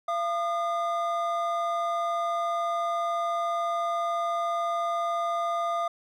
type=tone pair together; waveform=triangle; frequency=683 / 1217 Hz; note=F5 / D#6; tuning=-39 / -39 cents; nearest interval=minor seventh; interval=1000 cents; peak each=-26 / -27 dBFS; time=0.08-5.88 s; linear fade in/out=5 ms; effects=none